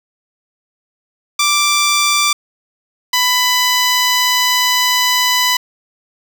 10% pulse tone pair in turn, 1174.7 / 996.7 Hz, D6 / B5, 0 / +16 cents, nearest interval minor third, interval 284 cents, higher first, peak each -3 dBFS, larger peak neither, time 1.39-2.33 / 3.13-5.57 s, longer second, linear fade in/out 5 ms, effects none

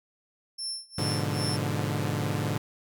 35% pulse tone with tremolo, 5370 Hz, E8, 31 cents sharp, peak -28 dBFS, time 0.58-1.57 s, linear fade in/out 10 ms, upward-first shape sine, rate 2.5 Hz, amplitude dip 95%
sawtooth chord, G# diminished seventh, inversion none, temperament equal, 103.83 / 123.47 / 146.83 / 174.61 Hz, G#2 / B2 / D3 / F3, 0 / 0 / 0 / 0 cents, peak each -27 / -30 / -27 / -33 dBFS, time 0.98-2.58 s, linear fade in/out 5 ms
effects none

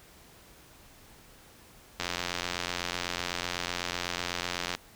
click train, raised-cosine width 0.2 ms, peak -13 dBFS, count 243, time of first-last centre 2-4.75 s, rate 88 Hz, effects pink hiss -55 dBFS RMS until 4.95 s

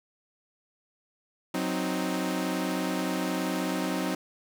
sawtooth chord, C diminished, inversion second, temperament equal, 185 / 261.6 / 311.1 Hz, Gb3 / C4 / Eb4, 0 / 0 / 0 cents, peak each -28 dBFS, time 1.54-4.15 s, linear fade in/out 5 ms, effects none

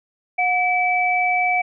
sine tone pair together, 726.4 / 2302 Hz, F#5 / D7, -32 / -35 cents, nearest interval octave + minor sixth, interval 1997 cents, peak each -19 dBFS, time 0.38-1.62 s, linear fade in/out 10 ms, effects none

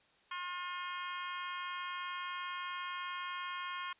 harmonic tone, 357 Hz, F4, 38 cents sharp, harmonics 3 / 4 / 5 / 6 / 7 / 8 / 9, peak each -41 / -46 / -49 / -49 / -51 / -53 / -48 dBFS, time 0.31-3.93 s, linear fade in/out 5 ms, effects white hiss -68 dBFS RMS until 3.99 s + resampled to 8000 Hz

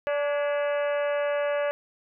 harmonic tone with a mistuned harmonic, 289.7 Hz, D4, 24 cents flat, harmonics 2 / 3 / 4 / 5 / 6 / 7 / 8 / 9 / 10, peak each -24 / -39 / -37 / -40 / -37 / -42 / -45 / -43 / -47 dBFS, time 0.07-1.71 s, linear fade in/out 0 ms, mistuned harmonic 6, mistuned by -57 cents, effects none

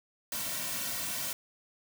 white noise with comb filter, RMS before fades -35 dBFS, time 0.32-1.33 s, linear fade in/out 2 ms, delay 2.4 ms, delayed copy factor -0.85, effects none

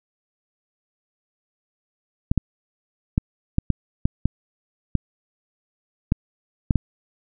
clicks, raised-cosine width 5 ms, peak -5 dBFS, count 11, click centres 2.315 / 2.377 / 3.179 / 3.584 / 3.703 / 4.055 / 4.256 / 4.953 / 6.121 / 6.708 / 6.757 s, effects none

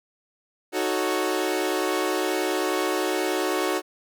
sawtooth chord, D# half-diminished seventh, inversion none, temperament equal, 311.1 / 370 / 440 / 554.4 Hz, D#4 / F#4 / A4 / C#5, 0 / 0 / 0 / 0 cents, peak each -25 / -22 / -27 / -27 dBFS, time 0.72-3.82 s, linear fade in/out 50 ms, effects none

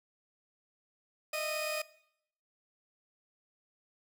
sawtooth tone cluster, 614 / 652 / 2484 Hz, D#5 / E5 / D#7, -23 / -19 / -3 cents, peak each -32 / -39 / -34 dBFS, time 1.33-1.82 s, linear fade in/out 5 ms, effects noise-tail reverb RT60 0.7 s tail -19 dB re dry

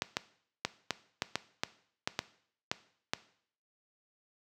clicks, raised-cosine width 0.2 ms, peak -12 dBFS, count 11, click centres 0.021 / 0.169 / 0.65 / 0.907 / 1.221 / 1.356 / 1.635 / 2.075 / 2.191 / 2.715 / 3.135 s, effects noise-tail reverb RT60 0.6 s tail -17 dB re dry + high-pass 100 Hz 12 dB/octave

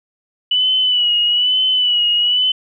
sine tone with vibrato, 2960 Hz, F#7, in tune, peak -12 dBFS, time 0.51-2.52 s, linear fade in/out 5 ms, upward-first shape sine, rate 1.1 Hz, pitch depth 49 cents each way, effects none

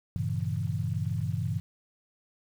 sine chord, G diminished seventh, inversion none, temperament equal, 98 / 116.54 / 138.59 / 164.81 Hz, G2 / Bb2 / Db3 / Fb3, 0 / 0 / 0 / 0 cents, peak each -32 / -33 / -34 / -34 dBFS, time 0.16-1.6 s, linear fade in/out 0 ms, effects 9-bit

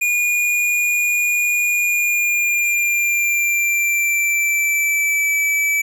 square tone with pitch glide, 2437 to 2306 Hz, D#7 to D7, -37 to -32 cents, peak -16 dBFS, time 0.01-5.82 s, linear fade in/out 10 ms, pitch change -95 cents, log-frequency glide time 1.67-5.34 s, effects none

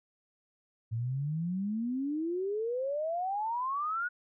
sine exponential sweep, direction up, 109.8 to 1480 Hz, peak -30 dBFS, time 0.91-4.09 s, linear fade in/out 20 ms, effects none

